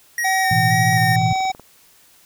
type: tone with vibrato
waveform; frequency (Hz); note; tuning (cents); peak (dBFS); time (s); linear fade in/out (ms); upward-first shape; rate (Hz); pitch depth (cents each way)
square; 1864.7; A#6; 0; -20; 0.18-1.16; 2; square; 1.9; 25
type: harmonic tone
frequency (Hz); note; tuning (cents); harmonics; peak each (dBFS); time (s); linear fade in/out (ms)
760; F#5; +46; 1 / 3 / 5 / 7 / 9; -18 / -28 / -32 / -35 / -37; 0.24-1.52; 10
type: chord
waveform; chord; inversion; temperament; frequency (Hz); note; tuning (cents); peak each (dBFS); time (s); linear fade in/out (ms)
sine; A suspended second; none; equal; 110 / 123.47 / 164.81; A2 / B2 / E3; 0 / 0 / 0; -21; 0.51-1.33; 5
type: click train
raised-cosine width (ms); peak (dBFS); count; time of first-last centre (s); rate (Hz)
1; -25; 15; 0.93-1.597; 21
effects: white hiss -52 dBFS RMS until 2.25 s